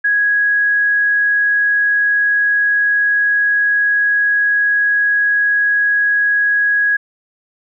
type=tone; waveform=sine; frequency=1661.2 Hz; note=G#6; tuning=in tune; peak=-11 dBFS; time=0.04-6.97 s; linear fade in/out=10 ms; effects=none